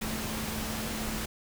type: tone in noise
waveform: sine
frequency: 218.5 Hz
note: A3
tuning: 12 cents flat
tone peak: -37 dBFS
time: 0.01-1.26 s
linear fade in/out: 10 ms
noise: pink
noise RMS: -35 dBFS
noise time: 0.01-1.26 s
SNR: -5 dB
effects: none